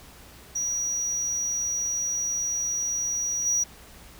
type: tone with level steps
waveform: triangle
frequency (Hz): 5790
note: F#8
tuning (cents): -38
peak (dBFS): -24 / -20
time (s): 0.55-3.64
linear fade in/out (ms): 10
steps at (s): 3.45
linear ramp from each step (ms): 20
effects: added 60 Hz sine -54 dBFS peak until 4.19 s + pink hiss -49 dBFS RMS until 4.19 s